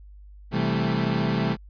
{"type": "chord", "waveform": "35% pulse", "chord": "A minor seventh", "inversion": "first", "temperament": "equal with one note detuned", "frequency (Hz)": [130.81, 164.81, 197.02, 220], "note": ["C3", "E3", "G3", "A3"], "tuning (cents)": [0, 0, 9, 0], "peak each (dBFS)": -26, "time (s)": [0.51, 1.57], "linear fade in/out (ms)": 50, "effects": ["added 50 Hz sine -43 dBFS peak until 1.69 s", "resampled to 11025 Hz"]}